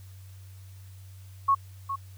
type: tone with echo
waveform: sine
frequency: 1100 Hz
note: C#6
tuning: 14 cents flat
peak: -18 dBFS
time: 1.48-1.55 s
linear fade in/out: 10 ms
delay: 410 ms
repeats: 1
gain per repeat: -10 dB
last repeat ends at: 1.96 s
effects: added 95 Hz sine -44 dBFS peak until 2.17 s + white hiss -59 dBFS RMS until 2.17 s